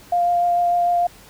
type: tone with vibrato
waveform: sine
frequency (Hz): 700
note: F5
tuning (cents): +4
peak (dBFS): -15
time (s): 0.12-1.07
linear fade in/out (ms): 5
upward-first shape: triangle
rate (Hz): 6.7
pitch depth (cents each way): 11
effects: pink hiss -46 dBFS RMS until 1.29 s